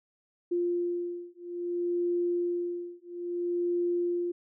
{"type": "beating tone pair", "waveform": "sine", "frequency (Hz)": [349.2, 349.8], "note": ["F4", "F4"], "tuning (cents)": [0, 3], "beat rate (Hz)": 0.6, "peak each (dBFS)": -31, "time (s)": [0.51, 4.32], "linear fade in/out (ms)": 10, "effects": []}